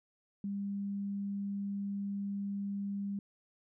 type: tone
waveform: sine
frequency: 200 Hz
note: G3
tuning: 35 cents sharp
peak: -34 dBFS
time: 0.44-3.19 s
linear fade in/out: 2 ms
effects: none